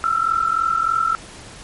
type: tone pair together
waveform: sine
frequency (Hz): 1315.7 / 1359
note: E6 / F6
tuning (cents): -4 / -48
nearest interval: minor second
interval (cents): 56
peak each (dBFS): -19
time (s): 0.04-1.15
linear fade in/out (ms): 0
effects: pink hiss -39 dBFS RMS until 1.63 s + MP3 48 kbps

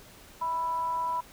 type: tone with frequency modulation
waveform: sine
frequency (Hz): 986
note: B5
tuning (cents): -3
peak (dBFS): -27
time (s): 0.41-1.21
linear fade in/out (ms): 10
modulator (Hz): 343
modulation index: 0.28
effects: pink hiss -52 dBFS RMS until 1.32 s

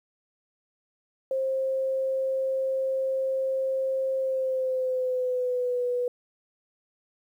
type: tone with pitch glide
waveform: sine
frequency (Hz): 530 to 491.7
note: C5 to B4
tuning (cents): +22 to -8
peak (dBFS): -24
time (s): 1.31-6.08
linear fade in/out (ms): 2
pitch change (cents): -130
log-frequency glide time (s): 4.17-5.84
effects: 10-bit

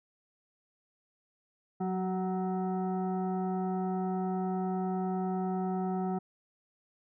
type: tone with frequency modulation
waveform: sine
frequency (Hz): 185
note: F#3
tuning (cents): 0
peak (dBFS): -29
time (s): 1.8-6.19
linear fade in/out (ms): 10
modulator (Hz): 560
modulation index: 1
effects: none

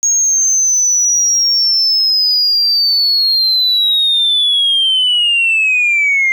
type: linear sweep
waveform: sine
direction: down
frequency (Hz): 6590 to 2093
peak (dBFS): -8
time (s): 0.03-6.32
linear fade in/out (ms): 0
effects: tanh soft clip ceiling -6 dBFS + 8-bit

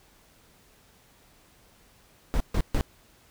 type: noise bursts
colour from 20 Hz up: brown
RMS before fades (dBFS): -23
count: 3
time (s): 2.34-2.809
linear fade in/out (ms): 0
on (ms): 63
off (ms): 140
effects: pink hiss -59 dBFS RMS until 3.3 s

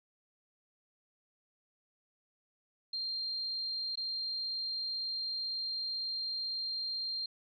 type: tone with dropouts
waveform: sine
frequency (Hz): 4186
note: C8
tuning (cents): 0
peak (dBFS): -34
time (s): 2.93-7.26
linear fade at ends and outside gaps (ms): 5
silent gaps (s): 3.956-3.973
effects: none

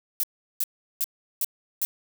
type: noise bursts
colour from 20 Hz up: violet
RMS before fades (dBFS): -25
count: 5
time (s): 0.2-1.85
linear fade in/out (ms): 0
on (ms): 34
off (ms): 370
effects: none

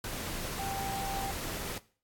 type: tone in noise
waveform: sine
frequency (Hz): 784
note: G5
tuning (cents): 0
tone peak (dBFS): -35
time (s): 0.59-1.31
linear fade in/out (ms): 2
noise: pink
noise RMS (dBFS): -38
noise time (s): 0.04-1.78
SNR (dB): 0
effects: noise-tail reverb RT60 0.4 s tail -18 dB re dry + AAC 64 kbps

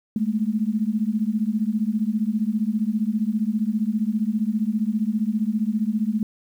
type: beating tone pair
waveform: sine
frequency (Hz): 208.1 / 223.1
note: G#3 / A3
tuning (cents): +4 / +24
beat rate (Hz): 15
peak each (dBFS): -23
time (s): 0.16-6.23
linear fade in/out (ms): 2
effects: 9-bit

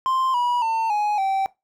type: tone with pitch steps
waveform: triangle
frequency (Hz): 1046.5 / 970.8 / 900.6 / 835.4 / 775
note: C6 / B5 / A5 / G#5 / G5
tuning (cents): 0 / -30 / +40 / +10 / -20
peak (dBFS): -17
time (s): 0.06-1.46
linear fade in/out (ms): 0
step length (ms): 280
effects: noise-tail reverb RT60 0.2 s tail -19 dB re dry

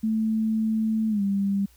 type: tone with pitch glide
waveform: sine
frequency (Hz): 220 to 198.28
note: A3 to G3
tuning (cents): 0 to +20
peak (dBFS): -21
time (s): 0.03-1.66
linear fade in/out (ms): 10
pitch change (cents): -180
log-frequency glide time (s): 1.09-1.22
effects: added 60 Hz sine -55 dBFS peak until 1.76 s + white hiss -60 dBFS RMS until 1.76 s

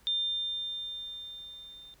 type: tone with level ramp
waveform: sine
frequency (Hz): 3600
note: A7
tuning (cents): +39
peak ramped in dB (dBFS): -26 to -48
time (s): 0.07-1.94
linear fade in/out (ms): 0
effects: added 50 Hz sine -63 dBFS peak until 2 s + pink hiss -63 dBFS RMS until 2 s

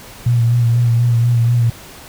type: tone with vibrato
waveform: sine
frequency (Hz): 118.6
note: A#2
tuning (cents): +30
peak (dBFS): -10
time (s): 0.26-1.7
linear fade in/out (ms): 5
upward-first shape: sine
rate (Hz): 4.1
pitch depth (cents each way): 35
effects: pink hiss -37 dBFS RMS until 2.08 s

